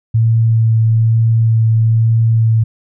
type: tone with vibrato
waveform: sine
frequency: 112.9 Hz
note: A2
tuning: 45 cents sharp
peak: -8 dBFS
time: 0.14-2.64 s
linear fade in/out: 10 ms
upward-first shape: sine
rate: 1.1 Hz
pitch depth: 12 cents each way
effects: none

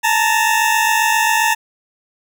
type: tone pair together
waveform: 20% pulse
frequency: 871 / 918.5 Hz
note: A5 / A#5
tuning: -18 / -26 cents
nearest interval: minor second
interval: 92 cents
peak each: -11 dBFS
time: 0.03-1.55 s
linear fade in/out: 20 ms
effects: none

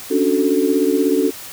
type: chord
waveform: sine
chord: D major seventh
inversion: third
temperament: equal with one note detuned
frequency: 277.2 / 293.7 / 370 / 441.3 Hz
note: C#4 / D4 / F#4 / A4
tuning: 0 / 0 / 0 / +5 cents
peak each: -19 dBFS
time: 0.1-1.31 s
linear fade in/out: 20 ms
effects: white hiss -34 dBFS RMS until 1.52 s

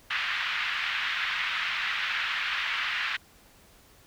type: band-pass noise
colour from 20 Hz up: pink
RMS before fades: -30 dBFS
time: 0.1-3.17 s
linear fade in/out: 10 ms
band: 1400 to 3200 Hz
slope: 24 dB/octave
effects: pink hiss -57 dBFS RMS until 4.06 s

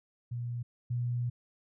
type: tone pair in turn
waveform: sine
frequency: 120.1 / 121.36 Hz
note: B2 / B2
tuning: -48 / -30 cents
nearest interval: unison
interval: 18 cents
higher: second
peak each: -33 / -29 dBFS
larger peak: second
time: 0.31-0.63 / 0.9-1.3 s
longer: second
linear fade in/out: 10 ms
effects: none

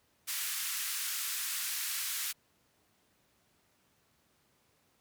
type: band-pass noise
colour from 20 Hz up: white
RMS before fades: -36 dBFS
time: 0.27-2.33 s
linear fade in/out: 20 ms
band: 1300 to 16000 Hz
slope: 24 dB/octave
effects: pink hiss -71 dBFS RMS until 5 s + high-pass 80 Hz 12 dB/octave

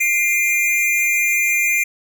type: tone pair together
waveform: square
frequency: 2095 / 2401 Hz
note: C7 / D7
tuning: +2 / +38 cents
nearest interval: major second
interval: 236 cents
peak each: -21 / -17 dBFS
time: 0-1.84 s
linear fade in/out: 10 ms
effects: none

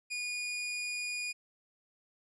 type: tone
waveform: sawtooth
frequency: 2448 Hz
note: D#7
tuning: 29 cents flat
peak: -31 dBFS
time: 0.1-1.33 s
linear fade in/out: 20 ms
effects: resampled to 22050 Hz

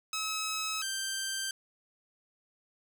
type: tone pair in turn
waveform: 10% pulse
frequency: 1286 / 1568.2 Hz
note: E6 / G6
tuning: -43 / 0 cents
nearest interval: minor third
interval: 343 cents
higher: second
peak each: -24 dBFS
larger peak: neither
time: 0.13-0.82 / 0.82-1.51 s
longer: neither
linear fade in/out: 2 ms
effects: none

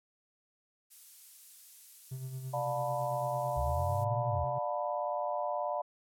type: noise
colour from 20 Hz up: violet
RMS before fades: -49 dBFS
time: 0.9-4.05 s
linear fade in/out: 20 ms
type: tone with tremolo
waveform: triangle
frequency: 130.8 Hz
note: C3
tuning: in tune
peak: -34 dBFS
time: 2.11-4.59 s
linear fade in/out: 10 ms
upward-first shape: sine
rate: 9 Hz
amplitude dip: 50%
type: chord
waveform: sine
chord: B half-diminished seventh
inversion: first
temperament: just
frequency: 592.7 / 711.2 / 889 / 987.8 Hz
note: D5 / F5 / A5 / B5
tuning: +16 / +31 / +18 / 0 cents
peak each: -35 / -36 / -40 / -38 dBFS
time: 2.53-5.82 s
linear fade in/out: 10 ms
type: linear two-way sweep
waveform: sine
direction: up then down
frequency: 65.41 to 124.8 to 72.8 Hz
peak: -32 dBFS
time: 3.56-4.45 s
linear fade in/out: 20 ms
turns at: 4.26 s
effects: low-pass 12000 Hz 12 dB/octave

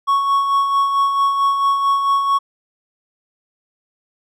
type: tone with tremolo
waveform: triangle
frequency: 1109 Hz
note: C#6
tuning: in tune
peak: -10 dBFS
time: 0.07-2.39 s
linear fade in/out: 20 ms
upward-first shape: sine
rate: 4.5 Hz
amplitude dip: 45%
effects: none

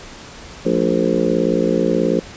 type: harmonic tone with a mistuned harmonic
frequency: 58.5 Hz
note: A#1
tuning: 7 cents sharp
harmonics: 3 / 4 / 5 / 6 / 7 / 8 / 9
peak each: -22 / -22 / -22 / -22 / -22 / -22 / -22 dBFS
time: 0.65-2.2 s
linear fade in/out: 10 ms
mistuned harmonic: 4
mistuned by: -94 cents
effects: pink hiss -37 dBFS RMS until 2.36 s + resampled to 16000 Hz

